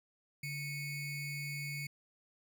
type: ring-modulated tone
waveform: square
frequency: 1174.7 Hz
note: D6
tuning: in tune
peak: -36 dBFS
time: 0.43-1.87 s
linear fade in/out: 5 ms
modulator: 1030 Hz
effects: none